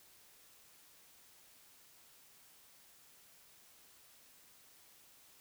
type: silence
effects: white hiss -63 dBFS RMS until 5.4 s